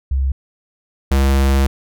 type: tone pair in turn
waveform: sine / square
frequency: 66.9 / 67.87 Hz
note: C2 / C#2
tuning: +39 / -36 cents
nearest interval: unison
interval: 25 cents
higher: second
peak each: -14 / -12 dBFS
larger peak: second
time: 0.11-0.32 / 1.11-1.67 s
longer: second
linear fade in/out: 5 ms
effects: none